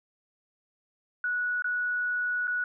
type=tone with dropouts; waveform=sine; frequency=1468 Hz; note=F#6; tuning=14 cents flat; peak=-26 dBFS; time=1.24-2.64 s; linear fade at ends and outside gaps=2 ms; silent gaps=1.622-1.643 / 2.472-2.478 s; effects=none